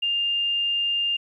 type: tone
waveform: sine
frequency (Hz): 2805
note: F7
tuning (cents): +7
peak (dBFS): -21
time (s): 0.02-1.17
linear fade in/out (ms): 10
effects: 10-bit